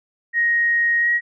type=tone with pitch glide; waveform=sine; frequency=1875 to 1899 Hz; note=A#6 to A#6; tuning=+10 to +32 cents; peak=-15 dBFS; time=0.33-1.21 s; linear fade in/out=50 ms; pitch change=+22 cents; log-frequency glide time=0.99-1.1 s; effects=none